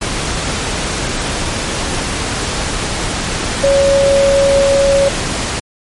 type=tone in noise; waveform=sine; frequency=554.4 Hz; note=C#5; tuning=in tune; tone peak=-8 dBFS; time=3.63-5.09 s; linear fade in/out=10 ms; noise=pink; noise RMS=-18 dBFS; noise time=0.01-5.6 s; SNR=+7 dB; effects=low-pass 10000 Hz 12 dB/octave + MP3 48 kbps